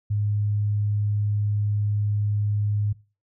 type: tone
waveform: sine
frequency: 103.83 Hz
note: G#2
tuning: in tune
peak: -21 dBFS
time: 0.1-2.93 s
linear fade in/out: 10 ms
effects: noise-tail reverb RT60 0.3 s tail -19 dB re dry